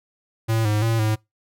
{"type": "tone with pitch steps", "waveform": "square", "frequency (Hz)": [112.6, 105.7, 113.8, 108.4], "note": ["A2", "G#2", "A#2", "A2"], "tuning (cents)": [40, 31, -41, -25], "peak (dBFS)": -19, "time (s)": [0.48, 1.16], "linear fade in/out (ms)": 20, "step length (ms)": 170, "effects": ["noise-tail reverb RT60 0.2 s tail -25 dB re dry"]}